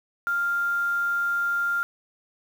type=tone with quantisation; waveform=sine; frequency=1396.9 Hz; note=F6; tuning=in tune; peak=-22 dBFS; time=0.27-1.83 s; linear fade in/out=0 ms; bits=7; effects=none